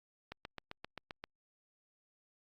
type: click train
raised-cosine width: 0.3 ms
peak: -27 dBFS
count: 8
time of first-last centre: 0.32-1.24 s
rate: 7.61 Hz
effects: Opus 48 kbps